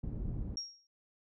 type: low-pass noise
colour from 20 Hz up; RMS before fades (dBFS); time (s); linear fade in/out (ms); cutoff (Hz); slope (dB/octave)
pink; -38; 0.03-0.56; 5; 210; 12
type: tone with exponential decay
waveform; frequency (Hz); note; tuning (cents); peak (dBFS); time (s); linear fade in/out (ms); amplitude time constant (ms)
sine; 5588; F8; 0; -33; 0.57-0.87; 2; 64
effects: none